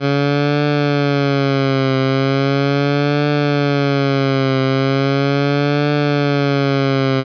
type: tone with vibrato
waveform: 15% pulse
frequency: 139.7 Hz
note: C#3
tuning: 14 cents sharp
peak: -7 dBFS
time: 0-7.24 s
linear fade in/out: 50 ms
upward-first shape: triangle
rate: 0.38 Hz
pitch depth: 91 cents each way
effects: resampled to 11025 Hz